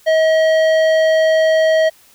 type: tone with tanh clipping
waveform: sine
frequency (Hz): 637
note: D#5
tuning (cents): +41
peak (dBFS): -12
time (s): 0.06-1.9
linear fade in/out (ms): 20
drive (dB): 13
effects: white hiss -49 dBFS RMS until 2.14 s